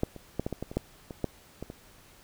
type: clicks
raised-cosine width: 2 ms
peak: -12 / -29 / -15 / -17 / -19 / -20 / -26 / -13 / -25 / -14 / -23 / -26 dBFS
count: 12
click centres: 0.034 / 0.163 / 0.396 / 0.465 / 0.527 / 0.626 / 0.715 / 0.77 / 1.108 / 1.243 / 1.626 / 1.701 s
effects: pink hiss -56 dBFS RMS until 2.23 s